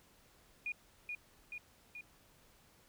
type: tone with echo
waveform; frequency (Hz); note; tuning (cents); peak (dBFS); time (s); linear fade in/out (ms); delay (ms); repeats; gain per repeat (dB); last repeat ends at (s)
sine; 2443; D#7; -32; -36; 0.66-0.72; 2; 430; 3; -3; 2.01
effects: pink hiss -66 dBFS RMS until 2.88 s